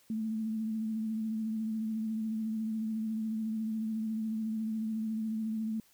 sine tone with vibrato, 220 Hz, A3, in tune, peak -31 dBFS, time 0.1-5.8 s, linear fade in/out 2 ms, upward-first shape triangle, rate 14 Hz, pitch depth 36 cents each way, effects white hiss -65 dBFS RMS until 5.93 s

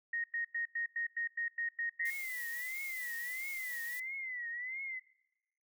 sine tone bursts, 1864.7 Hz, A#6, in tune, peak -33 dBFS, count 10, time 0.13-2.103 s, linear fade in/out 5 ms, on 110 ms, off 97 ms
sine tone with vibrato, 2008 Hz, B6, 28 cents sharp, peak -38 dBFS, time 1.99-5 s, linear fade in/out 20 ms, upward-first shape triangle, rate 1.5 Hz, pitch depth 150 cents each way
blue noise, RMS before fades -48 dBFS, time 2.05-4 s, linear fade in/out 5 ms
effects noise-tail reverb RT60 1.0 s tail -24 dB re dry

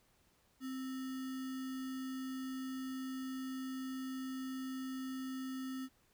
sine tone with sample-and-hold, 261.6 Hz, C4, in tune, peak -39 dBFS, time 0.6-5.89 s, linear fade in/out 50 ms, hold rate 1575 Hz, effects pink hiss -72 dBFS RMS until 6.13 s

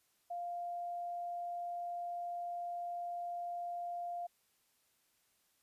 sine tone, 698.5 Hz, F5, in tune, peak -38 dBFS, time 0.3-4.27 s, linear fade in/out 10 ms, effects white hiss -75 dBFS RMS until 5.62 s + resampled to 32000 Hz

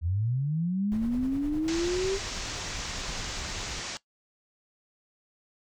sine linear sweep, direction up, 77.78 to 396.9 Hz, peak -25 dBFS, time 0.01-2.19 s, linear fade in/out 50 ms
brown noise with tremolo, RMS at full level -37 dBFS, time 0.92-3.8 s, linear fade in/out 0 ms, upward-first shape sine, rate 9.8 Hz, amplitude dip 50%
white low-pass noise, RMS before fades -37 dBFS, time 1.68-3.97 s, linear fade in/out 0 ms, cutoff 7000 Hz, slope 48 dB/octave
effects noise-tail reverb RT60 0.1 s tail -18 dB re dry

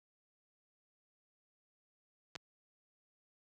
clicks, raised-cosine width 0.2 ms, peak -25 dBFS, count 2, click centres 2.354 / 2.36 s, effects high-pass 80 Hz 12 dB/octave

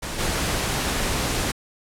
pink noise with level steps, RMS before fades -30 / -24 dBFS, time 0.02-1.52 s, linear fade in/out 10 ms, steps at 0.18 s, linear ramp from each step 20 ms, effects low-pass 11000 Hz 12 dB/octave

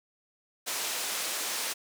white band-pass noise, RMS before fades -33 dBFS, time 0.66-1.74 s, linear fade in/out 20 ms, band 350 to 9800 Hz, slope 12 dB/octave, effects none

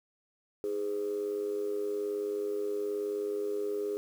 sine tone with amplitude modulation, 412.5 Hz, G#4, 12 cents flat, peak -26 dBFS, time 0.64-3.97 s, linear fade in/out 0 ms, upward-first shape sine, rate 98.9 Hz, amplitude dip 75%, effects tanh soft clip ceiling -24 dBFS + 9-bit

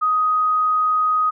sine tone, 1252 Hz, D#6, 10 cents sharp, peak -15 dBFS, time 0.01-1.31 s, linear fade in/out 20 ms, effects none

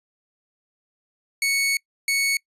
sawtooth tone bursts at uneven times, 2217 Hz, C#7, in tune, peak -16 dBFS, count 2, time 1.42-1.77 / 2.08-2.37 s, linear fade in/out 2 ms, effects noise-tail reverb RT60 0.1 s tail -26 dB re dry + resampled to 32000 Hz

